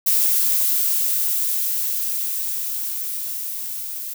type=noise with level ramp; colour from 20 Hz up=violet; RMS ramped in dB=-17 to -30 dBFS; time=0.06-4.14 s; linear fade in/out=10 ms; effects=none